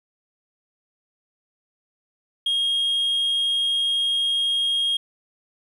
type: tone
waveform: sine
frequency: 3254 Hz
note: G#7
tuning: 36 cents flat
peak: -17 dBFS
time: 2.46-4.97 s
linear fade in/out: 5 ms
effects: tanh soft clip ceiling -18 dBFS + 9-bit